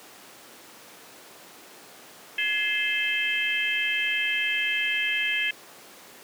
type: harmonic tone with a mistuned harmonic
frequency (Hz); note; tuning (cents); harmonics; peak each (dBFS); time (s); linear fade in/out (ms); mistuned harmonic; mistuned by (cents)
523; C5; -1; 3 / 4 / 5 / 6; -30 / -29 / -27 / -30; 2.38-5.51; 5; 3; +130
effects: pink hiss -47 dBFS RMS until 6.23 s + high-pass 300 Hz 12 dB/octave